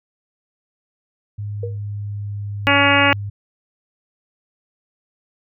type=tone with pitch glide; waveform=sine; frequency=103.3 to 101.53 Hz; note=G#2 to G#2; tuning=-9 to -39 cents; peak=-24 dBFS; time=1.38-3.3 s; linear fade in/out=10 ms; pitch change=-30 cents; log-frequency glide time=1.53-2.88 s
type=tone with exponential decay; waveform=sine; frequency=473.6 Hz; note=A#4; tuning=27 cents sharp; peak=-21 dBFS; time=1.63-1.79 s; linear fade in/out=5 ms; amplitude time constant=33 ms
type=harmonic tone; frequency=282.1 Hz; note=C#4; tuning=30 cents sharp; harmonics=1 / 2 / 3 / 4 / 5 / 6 / 7 / 8 / 9 / 10; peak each=-21 / -21 / -21 / -21 / -21 / -21 / -21 / -21 / -21 / -21 dBFS; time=2.67-3.13 s; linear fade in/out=0 ms
effects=none